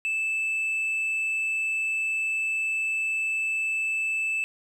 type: tone with tanh clipping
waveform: triangle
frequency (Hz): 2631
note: E7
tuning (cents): -4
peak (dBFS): -25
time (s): 0.05-4.44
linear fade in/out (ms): 0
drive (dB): 7
effects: none